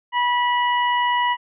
harmonic tone, 975 Hz, B5, 23 cents flat, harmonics 1 / 2 / 3, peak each -18 / -24 / -28 dBFS, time 0.12-1.37 s, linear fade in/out 50 ms, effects none

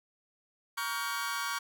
sawtooth chord, G half-diminished seventh, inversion first, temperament just, 940.8 / 1128.9 / 1411.2 / 1568 Hz, Bb5 / Db6 / F6 / G6, +16 / +31 / +18 / 0 cents, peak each -36 / -32 / -34 / -36 dBFS, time 0.77-1.59 s, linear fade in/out 10 ms, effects none

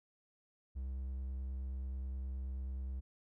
triangle tone with vibrato, 65.41 Hz, C2, in tune, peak -36 dBFS, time 0.75-3.01 s, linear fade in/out 20 ms, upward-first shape triangle, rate 9.4 Hz, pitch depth 19 cents each way, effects none

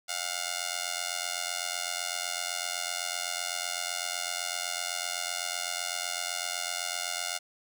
5% pulse tone with amplitude modulation, 710 Hz, F5, 28 cents sharp, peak -16 dBFS, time 0.08-7.39 s, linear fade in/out 20 ms, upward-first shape sine, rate 87.9 Hz, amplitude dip 95%, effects none

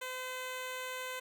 10% pulse tone, 511 Hz, C5, 41 cents flat, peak -30 dBFS, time 0.01-1.2 s, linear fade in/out 10 ms, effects none

